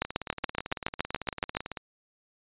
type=two click trains; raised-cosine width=0.3 ms; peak=-10 / -19 dBFS; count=12 / 32; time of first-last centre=0.02-1.569 / 0.05-1.772 s; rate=7.1 / 18 Hz; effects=resampled to 8000 Hz